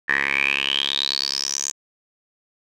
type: tone with band-pass filter sweep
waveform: 10% pulse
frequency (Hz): 69.3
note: C#2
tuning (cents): 0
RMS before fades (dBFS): -23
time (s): 0.08-1.72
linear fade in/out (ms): 20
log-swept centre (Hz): 1800 to 6800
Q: 10
effects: none